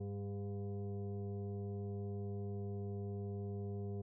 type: tone with frequency modulation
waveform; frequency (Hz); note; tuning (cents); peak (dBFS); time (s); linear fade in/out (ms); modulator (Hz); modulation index
sine; 100.8; G2; +49; -39; 0-4.02; 10; 301; 0.95
effects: none